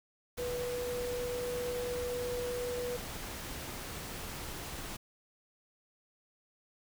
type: tone in noise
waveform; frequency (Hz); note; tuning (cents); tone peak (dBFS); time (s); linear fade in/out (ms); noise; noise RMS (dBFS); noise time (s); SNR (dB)
sine; 490.3; B4; -13; -34; 0.38-2.97; 10; pink; -42; 0.37-4.97; +5
effects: none